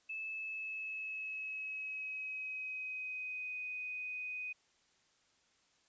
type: tone with pitch glide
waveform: sine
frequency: 2615 to 2497 Hz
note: E7 to D#7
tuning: -15 to +6 cents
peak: -39 dBFS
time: 0.09-4.53 s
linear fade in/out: 10 ms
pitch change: -79 cents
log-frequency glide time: 0.26-3.59 s
effects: white hiss -72 dBFS RMS until 5.88 s + resampled to 16000 Hz